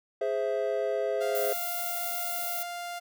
triangle chord, Ab augmented, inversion none, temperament equal, 415.3 / 523.3 / 659.3 Hz, Ab4 / C5 / E5, 0 / 0 / 0 cents, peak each -29 dBFS, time 0.21-1.53 s, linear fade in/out 5 ms
sawtooth tone, 698.5 Hz, F5, in tune, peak -31 dBFS, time 1.2-3 s, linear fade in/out 20 ms
violet noise, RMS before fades -34 dBFS, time 1.35-2.63 s, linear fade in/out 2 ms
effects none

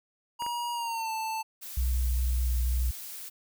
square tone with pitch glide, 954 to 885 Hz, A#5 to A5, +40 to +10 cents, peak -31 dBFS, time 0.39-1.43 s, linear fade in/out 20 ms, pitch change -130 cents, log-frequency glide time 0.73-1.12 s
clicks, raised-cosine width 0.5 ms, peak -26 dBFS, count 2, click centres 0.422 / 0.464 s
blue noise, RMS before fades -41 dBFS, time 1.61-3.3 s, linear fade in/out 20 ms
sine tone, 61.74 Hz, B1, in tune, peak -24 dBFS, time 1.77-2.91 s, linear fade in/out 5 ms
effects none

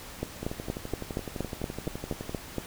two click trains, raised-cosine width 2 ms, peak -21 / -16 dBFS, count 23 / 11, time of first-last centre 0.43-2.294 / 0.23-2.583 s, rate 11.8 / 4.25 Hz, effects pink hiss -44 dBFS RMS until 2.66 s

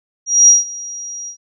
sine tone with ADSR envelope, 5730 Hz, F8, 44 cents sharp, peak -3 dBFS, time 0.26-1.37 s, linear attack 220 ms, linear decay 160 ms, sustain -22 dB, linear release 92 ms, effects none

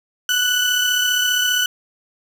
30% pulse tone pair together, 1480 / 2995 Hz, F#6 / F#7, 0 / +20 cents, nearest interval octave, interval 1220 cents, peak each -16 dBFS, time 0.29-1.66 s, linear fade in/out 2 ms, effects none

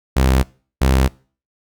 sawtooth tone pair in turn, 65.41 / 65.86 Hz, C2 / C2, 0 / +12 cents, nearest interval unison, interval 12 cents, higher second, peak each -8 dBFS, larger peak neither, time 0.16-0.43 / 0.81-1.08 s, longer neither, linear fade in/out 10 ms, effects noise-tail reverb RT60 0.4 s tail -23 dB re dry

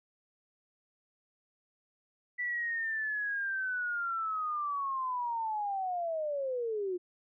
sine linear sweep, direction down, 1975.5 to 349.2 Hz, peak -31 dBFS, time 2.38-6.98 s, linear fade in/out 20 ms, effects none

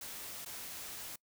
white noise with dropouts, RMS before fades -45 dBFS, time 0.01-1.16 s, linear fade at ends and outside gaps 5 ms, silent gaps 0.449-0.459 s, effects noise-tail reverb RT60 0.1 s tail -24 dB re dry

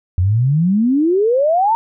sine exponential sweep, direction up, 85.7 to 932.3 Hz, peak -11 dBFS, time 0.18-1.75 s, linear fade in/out 0 ms, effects none

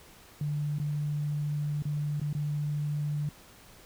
sine tone with dropouts, 147.7 Hz, D3, 10 cents sharp, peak -28 dBFS, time 0.41-3.29 s, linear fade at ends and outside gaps 2 ms, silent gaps 0.785-0.799 / 1.823-1.853 / 2.198-2.215 / 2.329-2.35 s, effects pink hiss -54 dBFS RMS until 3.85 s

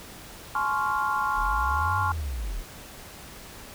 sine chord, Db major seventh, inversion second, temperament equal with one note detuned, 848.1 / 1046.5 / 1108.7 / 1396.9 Hz, Ab5 / C6 / Db6 / F6, +36 / 0 / 0 / 0 cents, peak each -29 dBFS, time 0.55-2.12 s, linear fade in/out 2 ms
sine linear two-way sweep, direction up then down, 32.7 to 98 to 32.7 Hz, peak -28 dBFS, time 1.34-2.64 s, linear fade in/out 50 ms, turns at 1.99 s
effects pink hiss -44 dBFS RMS until 3.74 s

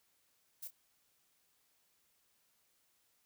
violet noise with echo, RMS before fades -45 dBFS, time 0.62-0.68 s, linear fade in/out 10 ms, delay 28 ms, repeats 1, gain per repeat -11 dB, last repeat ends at 0.708 s, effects white hiss -75 dBFS RMS until 3.25 s

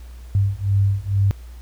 sine beating tone pair, 98 / 100.2 Hz, G2 / G2, 0 / +38 cents, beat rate 2.2 Hz, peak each -19 / -19 dBFS, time 0.35-1.31 s, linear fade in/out 0 ms, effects added 60 Hz sine -35 dBFS peak until 1.61 s + pink hiss -52 dBFS RMS until 1.61 s

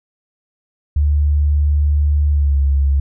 sine tone with pitch glide, 73.42 to 69.42 Hz, D2 to C#2, 0 to +3 cents, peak -11 dBFS, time 0.96-3 s, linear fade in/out 5 ms, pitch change -97 cents, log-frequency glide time 2.31-2.59 s, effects none

